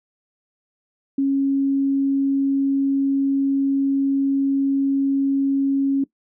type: tone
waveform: sine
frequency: 274.5 Hz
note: C#4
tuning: 17 cents flat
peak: -16 dBFS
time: 1.18-6.04 s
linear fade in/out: 5 ms
effects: noise-tail reverb RT60 0.1 s tail -19 dB re dry